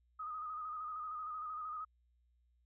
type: tone with vibrato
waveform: sine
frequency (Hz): 1244.5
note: D#6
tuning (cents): 0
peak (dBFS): -40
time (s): 0.19-1.85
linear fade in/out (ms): 10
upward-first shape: square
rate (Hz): 13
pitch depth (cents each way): 37
effects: added 60 Hz sine -70 dBFS peak until 2.65 s